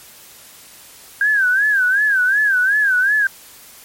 sine tone with vibrato, 1593 Hz, G6, 27 cents sharp, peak -12 dBFS, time 1.21-3.27 s, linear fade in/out 2 ms, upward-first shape sine, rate 2.7 Hz, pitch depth 140 cents each way, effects white hiss -42 dBFS RMS until 3.84 s + MP3 64 kbps

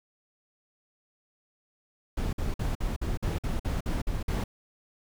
brown noise bursts, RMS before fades -29 dBFS, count 11, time 2.17-4.44 s, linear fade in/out 5 ms, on 160 ms, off 51 ms, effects none

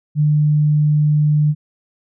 sine tone, 150 Hz, D3, 37 cents sharp, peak -11 dBFS, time 0.15-1.55 s, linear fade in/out 50 ms, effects none

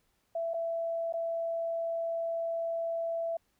sine tone with dropouts, 666 Hz, E5, 18 cents sharp, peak -30 dBFS, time 0.35-3.37 s, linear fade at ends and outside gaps 5 ms, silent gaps 0.536-0.541 / 1.126-1.137 s, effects pink hiss -74 dBFS RMS until 3.59 s

